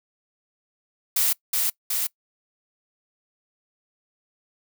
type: noise with echo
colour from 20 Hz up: blue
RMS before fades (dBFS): -21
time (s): 1.16-1.33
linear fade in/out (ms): 5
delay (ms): 370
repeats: 2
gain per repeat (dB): -2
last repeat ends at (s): 2.07
effects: noise-tail reverb RT60 0.1 s tail -23 dB re dry

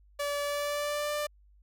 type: tone with pitch glide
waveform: sawtooth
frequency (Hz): 576 to 592.9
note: D5 to D5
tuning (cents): -34 to +16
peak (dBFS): -26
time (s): 0.19-1.27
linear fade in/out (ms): 10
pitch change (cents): +50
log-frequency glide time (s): 0.43-1.14
effects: added 50 Hz sine -57 dBFS peak until 1.62 s

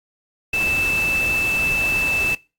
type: tone in noise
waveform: sine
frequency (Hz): 2637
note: E7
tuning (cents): 0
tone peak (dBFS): -18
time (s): 0.53-2.35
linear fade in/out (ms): 5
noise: pink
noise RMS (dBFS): -30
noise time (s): 0.53-2.35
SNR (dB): +9
effects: noise-tail reverb RT60 0.3 s tail -22 dB re dry + AAC 64 kbps

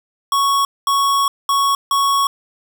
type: tone bursts at uneven times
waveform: square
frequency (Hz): 1110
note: C#6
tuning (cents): +2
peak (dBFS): -14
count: 4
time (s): 0.32-0.65 / 0.87-1.28 / 1.49-1.75 / 1.91-2.27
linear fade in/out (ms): 2
effects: none

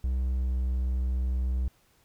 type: tone with pitch glide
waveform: triangle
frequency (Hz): 63.9 to 63.28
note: C2 to B1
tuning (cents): -40 to +43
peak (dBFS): -23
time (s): 0.04-1.68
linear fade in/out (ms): 0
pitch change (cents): -17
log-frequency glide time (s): 0.31-0.55
effects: pink hiss -65 dBFS RMS until 2.04 s

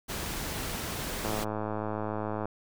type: noise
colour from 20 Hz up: pink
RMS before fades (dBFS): -35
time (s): 0.08-1.45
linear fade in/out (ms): 20
type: click train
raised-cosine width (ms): 1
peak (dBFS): -19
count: 130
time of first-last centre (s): 1.25-2.456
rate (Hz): 107
effects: none

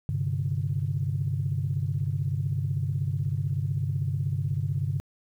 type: chord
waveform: sine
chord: G suspended fourth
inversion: none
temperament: equal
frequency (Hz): 98 / 130.81 / 146.83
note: G2 / C3 / D3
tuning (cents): 0 / 0 / 0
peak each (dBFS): -29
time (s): 0.09-5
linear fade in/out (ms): 0
effects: tanh soft clip ceiling -16 dBFS + 10-bit

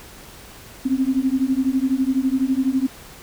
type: beating tone pair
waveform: sine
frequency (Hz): 257.9 / 269.9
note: C4 / C#4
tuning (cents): -25 / -46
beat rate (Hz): 12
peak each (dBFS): -20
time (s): 0.85-2.87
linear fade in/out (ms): 10
effects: pink hiss -42 dBFS RMS until 3.22 s

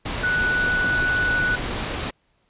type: tone in noise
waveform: sine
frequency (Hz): 1480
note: F#6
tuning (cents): 0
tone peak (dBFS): -19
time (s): 0.23-1.56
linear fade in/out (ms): 10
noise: pink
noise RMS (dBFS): -27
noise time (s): 0.05-2.11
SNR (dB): +5
effects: pink hiss -66 dBFS RMS until 2.49 s + resampled to 8000 Hz

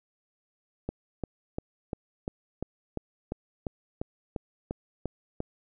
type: click train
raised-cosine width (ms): 2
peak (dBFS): -18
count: 14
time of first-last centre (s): 0.89-5.404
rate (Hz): 2.88
effects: none

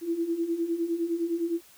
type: beating tone pair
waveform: sine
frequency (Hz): 329 / 338.8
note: E4 / E4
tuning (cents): -3 / +48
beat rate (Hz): 9.8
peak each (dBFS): -32 / -27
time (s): 0.01-1.61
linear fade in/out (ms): 50
effects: white hiss -55 dBFS RMS until 1.77 s

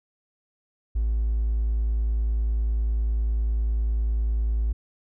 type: tone with hard clipping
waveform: triangle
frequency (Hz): 55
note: A1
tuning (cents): 0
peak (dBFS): -21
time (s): 0.95-4.73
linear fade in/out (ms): 10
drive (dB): 3
effects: none

